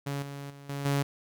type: tone with level steps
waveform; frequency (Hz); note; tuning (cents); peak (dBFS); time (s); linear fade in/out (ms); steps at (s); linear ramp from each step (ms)
sawtooth; 140.8; C#3; +27; -27 / -34 / -42 / -29 / -21; 0.06-1.03; 10; 0.22 / 0.5 / 0.69 / 0.85; 5
effects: none